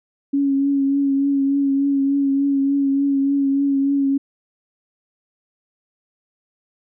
sine tone with vibrato, 277.2 Hz, C#4, in tune, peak -15 dBFS, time 0.33-4.18 s, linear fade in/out 10 ms, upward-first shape triangle, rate 3.4 Hz, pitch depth 30 cents each way, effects none

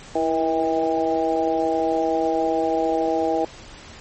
harmonic tone with a mistuned harmonic, 160.6 Hz, E3, 45 cents flat, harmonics 2 / 3 / 4 / 5, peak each -24 / -24 / -24 / -24 dBFS, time 0.15-3.45 s, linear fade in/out 5 ms, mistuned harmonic 2, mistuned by +36 cents, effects pink hiss -42 dBFS RMS until 4 s + MP3 32 kbps

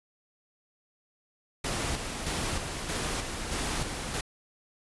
pink noise with tremolo, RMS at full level -31 dBFS, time 1.64-4.21 s, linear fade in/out 5 ms, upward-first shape square, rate 1.6 Hz, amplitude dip 40%, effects resampled to 24000 Hz

